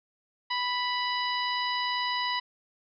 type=harmonic tone; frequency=987.8 Hz; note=B5; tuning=in tune; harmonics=1 / 2 / 3 / 4 / 5; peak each=-30 / -33 / -35 / -36 / -37 dBFS; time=0.5-2.4 s; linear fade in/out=10 ms; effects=none